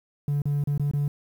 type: tone with dropouts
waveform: triangle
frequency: 144.1 Hz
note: D3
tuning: 33 cents flat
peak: -19 dBFS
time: 0.28-1.08 s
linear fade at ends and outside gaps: 2 ms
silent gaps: 0.419-0.455 / 0.639-0.673 / 0.778-0.796 / 0.913-0.935 s
effects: tanh soft clip ceiling -17 dBFS + 9-bit